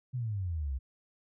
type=exponential sweep; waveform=sine; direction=down; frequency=130.81 to 62.3 Hz; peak=-31 dBFS; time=0.13-0.79 s; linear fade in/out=20 ms; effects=none

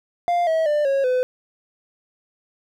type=tone with pitch steps; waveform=triangle; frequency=698.5 / 644.2 / 594.2 / 548 / 505.5 Hz; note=F5 / E5 / D5 / C#5 / B4; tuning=0 / -40 / +20 / -20 / +40 cents; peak=-15 dBFS; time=0.28-1.23 s; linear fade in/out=0 ms; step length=190 ms; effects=none

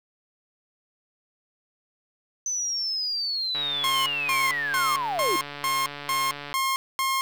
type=linear sweep; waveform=sine; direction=down; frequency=6130 to 311.1 Hz; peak=-25 dBFS; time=2.46-5.36 s; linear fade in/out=2 ms
type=click train; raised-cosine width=0.3 ms; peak=-20 dBFS; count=430; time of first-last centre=3.55-6.529 s; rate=144 Hz
type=tone bursts; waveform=sawtooth; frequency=1069 Hz; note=C6; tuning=37 cents sharp; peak=-19 dBFS; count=8; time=3.84-7.21 s; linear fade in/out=0 ms; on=220 ms; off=230 ms
effects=9-bit

